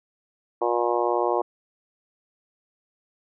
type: harmonic tone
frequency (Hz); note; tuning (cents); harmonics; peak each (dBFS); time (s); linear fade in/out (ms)
119.6; A#2; +45; 3 / 4 / 5 / 6 / 7 / 8 / 9; -26 / -27 / -28 / -29 / -29 / -30 / -31; 0.61-1.42; 10
effects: none